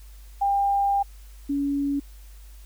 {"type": "tone pair in turn", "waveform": "sine", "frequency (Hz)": [798, 282.1], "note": ["G5", "C#4"], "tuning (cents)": [31, 30], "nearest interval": "octave + tritone", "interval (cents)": 1801, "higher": "first", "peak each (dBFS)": [-19, -22], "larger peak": "first", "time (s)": [[0.41, 1.03], [1.49, 2]], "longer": "first", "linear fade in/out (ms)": 10, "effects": ["added 50 Hz sine -42 dBFS peak until 2.65 s", "white hiss -56 dBFS RMS until 2.65 s"]}